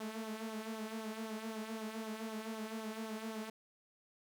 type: tone with flanger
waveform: sawtooth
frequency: 220 Hz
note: A3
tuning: in tune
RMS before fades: -43 dBFS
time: 0-3.5 s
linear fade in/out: 5 ms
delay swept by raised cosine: 0.4 to 4.4 ms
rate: 3.9 Hz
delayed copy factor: -0.6
effects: none